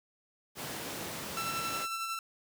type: high-pass noise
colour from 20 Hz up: pink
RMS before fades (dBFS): -40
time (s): 0.55-1.87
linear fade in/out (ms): 50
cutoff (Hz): 150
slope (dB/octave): 12
type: tone with tremolo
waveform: sawtooth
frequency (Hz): 1339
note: E6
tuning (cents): +27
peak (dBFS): -29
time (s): 1.37-2.19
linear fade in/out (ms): 2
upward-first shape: sine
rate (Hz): 11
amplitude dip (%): 35
effects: none